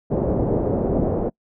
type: low-pass noise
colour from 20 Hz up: white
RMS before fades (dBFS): -21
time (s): 0.1-1.3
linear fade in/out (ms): 20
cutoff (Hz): 550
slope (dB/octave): 24
effects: noise-tail reverb RT60 0.1 s tail -26 dB re dry